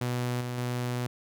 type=tone with level steps; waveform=sawtooth; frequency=123.1 Hz; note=B2; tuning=5 cents flat; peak=-24 / -28 / -25 dBFS; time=0.01-1.07 s; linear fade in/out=5 ms; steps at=0.41 / 0.58 s; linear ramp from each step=2 ms; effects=none